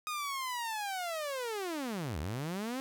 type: linear two-way sweep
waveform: sawtooth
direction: down then up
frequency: 1244.5 to 68.2 to 270.8 Hz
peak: -31 dBFS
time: 0.07-2.8 s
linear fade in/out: 0 ms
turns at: 2.19 s
effects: none